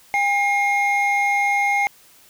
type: tone pair together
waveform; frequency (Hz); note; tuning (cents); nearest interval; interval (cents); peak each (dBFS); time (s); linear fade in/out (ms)
triangle; 807.8 / 2138; G#5 / C7; -48 / +37; octave + perfect fourth; 1685; -17; 0.14-1.87; 0
effects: tanh soft clip ceiling -8 dBFS + white hiss -51 dBFS RMS until 2.29 s